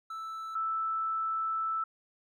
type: tone pair in turn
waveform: triangle / sine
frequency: 1318.5 / 1318.5 Hz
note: E6 / E6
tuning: 0 / 0 cents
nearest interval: unison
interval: 0 cents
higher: neither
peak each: -35 / -29 dBFS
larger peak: second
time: 0.1-0.55 / 0.55-1.84 s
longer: second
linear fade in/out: 5 ms
effects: none